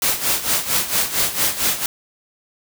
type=noise with tremolo; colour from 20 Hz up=white; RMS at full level=-17 dBFS; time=0.02-1.86 s; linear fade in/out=2 ms; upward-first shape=sine; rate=4.4 Hz; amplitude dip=75%; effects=none